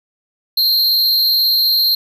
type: tone with amplitude modulation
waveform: square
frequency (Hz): 4186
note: C8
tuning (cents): 0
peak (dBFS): -9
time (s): 0.57-1.95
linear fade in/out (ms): 5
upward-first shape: sine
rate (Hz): 257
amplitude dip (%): 65
effects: none